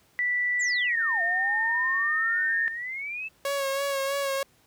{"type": "tone with pitch glide", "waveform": "sine", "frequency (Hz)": [1967, 1824.7], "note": ["B6", "A#6"], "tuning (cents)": [-7, -37], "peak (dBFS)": -23, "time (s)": [0.19, 2.68], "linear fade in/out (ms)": 0, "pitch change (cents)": -130, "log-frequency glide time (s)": [0.88, 0.97]}
{"type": "exponential two-way sweep", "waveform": "sine", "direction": "down then up", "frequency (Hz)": [7902, 674, 2660], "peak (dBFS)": -31, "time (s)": [0.59, 3.29], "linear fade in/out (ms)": 20, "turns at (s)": 1.22}
{"type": "tone with vibrato", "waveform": "sawtooth", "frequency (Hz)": 552, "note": "C#5", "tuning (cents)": -7, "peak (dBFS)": -22, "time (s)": [3.45, 4.43], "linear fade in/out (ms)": 2, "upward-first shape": "sine", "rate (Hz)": 3.1, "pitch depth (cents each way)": 33}
{"effects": ["pink hiss -62 dBFS RMS until 4.66 s", "high-pass 60 Hz 12 dB/octave"]}